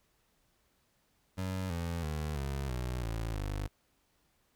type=tone with pitch steps; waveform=25% pulse; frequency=93.9 / 84.63 / 76.27 / 68.74 / 61.95 / 55.83 / 50.32 Hz; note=F#2 / E2 / D#2 / C#2 / B1 / A1 / G1; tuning=+26 / +46 / -34 / -14 / +6 / +26 / +46 cents; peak=-30 dBFS; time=1.37-3.68 s; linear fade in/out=20 ms; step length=330 ms; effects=pink hiss -73 dBFS RMS until 4.55 s